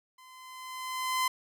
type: tone with level ramp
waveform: sawtooth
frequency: 1028 Hz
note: C6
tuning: 31 cents flat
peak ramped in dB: -49 to -21 dBFS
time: 0.18-1.28 s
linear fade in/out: 5 ms
effects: none